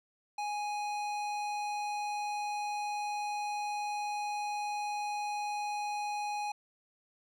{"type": "tone with hard clipping", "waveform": "sine", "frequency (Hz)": 830.6, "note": "G#5", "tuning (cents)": 0, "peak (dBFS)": -35, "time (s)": [0.38, 6.52], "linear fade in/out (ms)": 5, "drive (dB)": 15, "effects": []}